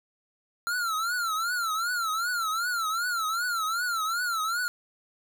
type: tone with vibrato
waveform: square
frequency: 1367 Hz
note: F6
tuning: 37 cents flat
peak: -27 dBFS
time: 0.67-4.68 s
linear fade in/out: 0 ms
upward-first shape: triangle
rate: 2.6 Hz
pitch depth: 160 cents each way
effects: 9-bit